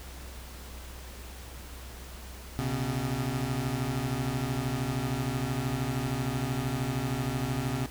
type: beating tone pair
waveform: 25% pulse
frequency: 123.47 / 136.47 Hz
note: B2 / C#3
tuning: 0 / -27 cents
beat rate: 13 Hz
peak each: -28 dBFS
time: 2.59-7.86 s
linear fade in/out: 0 ms
effects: added 63 Hz sine -43 dBFS peak until 7.9 s + pink hiss -47 dBFS RMS until 7.9 s